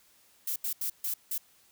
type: noise bursts at uneven times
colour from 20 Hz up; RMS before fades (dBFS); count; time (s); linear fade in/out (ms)
violet; -32; 5; 0.47-0.56 / 0.64-0.73 / 0.81-0.9 / 1.04-1.14 / 1.31-1.38; 5
effects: white hiss -63 dBFS RMS until 1.71 s